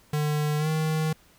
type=tone with pitch glide; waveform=square; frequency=150 to 157 Hz; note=D3 to D#3; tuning=+37 to +16 cents; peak=-24 dBFS; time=0.13-1.13 s; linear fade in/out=5 ms; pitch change=+79 cents; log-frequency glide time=0.58-0.68 s; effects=pink hiss -58 dBFS RMS until 1.38 s